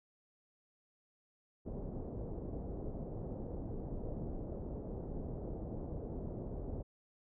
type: low-pass noise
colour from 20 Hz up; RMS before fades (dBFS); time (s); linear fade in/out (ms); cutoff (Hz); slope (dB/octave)
pink; -42; 1.65-6.83; 20; 600; 24
effects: none